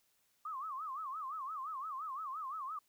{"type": "tone with vibrato", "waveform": "sine", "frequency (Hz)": 1164, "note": "D6", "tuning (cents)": -16, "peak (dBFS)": -39, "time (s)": [0.45, 2.79], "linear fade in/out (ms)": 5, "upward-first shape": "sine", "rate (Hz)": 5.8, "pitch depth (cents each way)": 200, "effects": ["white hiss -75 dBFS RMS until 2.88 s"]}